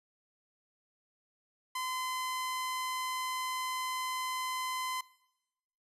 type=tone; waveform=sawtooth; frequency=1025 Hz; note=C6; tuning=36 cents flat; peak=-30 dBFS; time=1.75-5.01 s; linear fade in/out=5 ms; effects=noise-tail reverb RT60 1.0 s tail -22 dB re dry + resampled to 32000 Hz